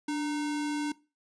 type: tone with sample-and-hold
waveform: sine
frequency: 294.2 Hz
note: D4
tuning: 3 cents sharp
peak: -28 dBFS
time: 0.08-0.92 s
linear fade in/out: 5 ms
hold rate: 1225 Hz
effects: noise-tail reverb RT60 0.3 s tail -20 dB re dry + resampled to 22050 Hz